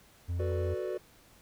triangle tone, 87 Hz, F2, 6 cents flat, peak -28 dBFS, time 0.28-0.75 s, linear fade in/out 20 ms
triangle chord, B minor seventh, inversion second, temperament equal, 370 / 440 / 493.9 / 587.3 Hz, F#4 / A4 / B4 / D5, 0 / 0 / 0 / 0 cents, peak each -33 / -38 / -37 / -37 dBFS, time 0.39-0.98 s, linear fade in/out 10 ms
effects tanh soft clip ceiling -18 dBFS + pink hiss -60 dBFS RMS until 1.41 s

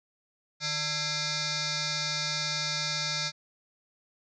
sine tone with frequency modulation, 153 Hz, D#3, 29 cents flat, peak -28 dBFS, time 0.6-3.32 s, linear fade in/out 50 ms, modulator 748 Hz, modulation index 7.5, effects none

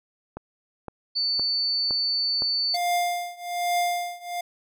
click train, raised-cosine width 1 ms, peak -20 dBFS, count 5, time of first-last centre 0.37-2.421 s, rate 1.95 Hz
sine tone, 4500 Hz, C#8, 25 cents sharp, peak -22 dBFS, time 1.15-2.77 s, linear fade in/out 20 ms
square tone with tremolo, 703 Hz, F5, 11 cents sharp, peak -21 dBFS, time 2.74-4.41 s, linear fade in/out 5 ms, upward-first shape triangle, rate 1.2 Hz, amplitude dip 95%
effects none

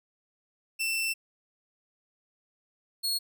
sawtooth tone pair in turn, 2678 / 4325 Hz, E7 / C#8, +27 / -43 cents, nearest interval minor sixth, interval 830 cents, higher second, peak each -24 dBFS, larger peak neither, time 0.79-1.14 / 3.03-3.19 s, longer first, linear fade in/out 20 ms, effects none

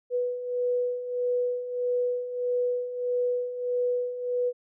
sine beating tone pair, 491.2 / 492.8 Hz, B4 / B4, -9 / -4 cents, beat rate 1.6 Hz, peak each -32 / -26 dBFS, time 0.1-4.53 s, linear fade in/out 50 ms, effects none

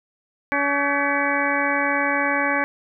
harmonic tone with a mistuned harmonic, 283.7 Hz, C#4, 40 cents sharp, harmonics 1 / 2 / 3 / 4 / 5 / 6 / 7 / 8, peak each -27 / -27 / -27 / -27 / -27 / -27 / -27 / -27 dBFS, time 0.52-2.64 s, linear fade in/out 0 ms, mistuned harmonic 5, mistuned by +130 cents, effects none

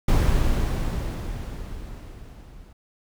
brown noise with level ramp, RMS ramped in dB -17 to -46 dBFS, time 0.08-2.73 s, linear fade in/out 5 ms, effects none

